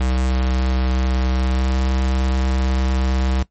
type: tone with pitch glide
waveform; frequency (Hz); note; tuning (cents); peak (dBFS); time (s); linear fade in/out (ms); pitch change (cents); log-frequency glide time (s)
square; 64.1 to 64.92; C2 to C2; -35 to -13; -17; 0-3.43; 5; +22; 1.3-1.79
effects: noise-tail reverb RT60 0.1 s tail -17 dB re dry + MP3 32 kbps